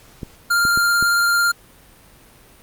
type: clicks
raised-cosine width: 3 ms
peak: -15 dBFS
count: 4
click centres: 0.232 / 0.652 / 0.775 / 1.026 s
type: tone with vibrato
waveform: square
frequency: 1396.9 Hz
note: F6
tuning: in tune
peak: -15 dBFS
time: 0.5-1.52 s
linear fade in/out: 10 ms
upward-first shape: sine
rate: 18 Hz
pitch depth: 11 cents each way
effects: pink hiss -48 dBFS RMS until 2.62 s + Opus 48 kbps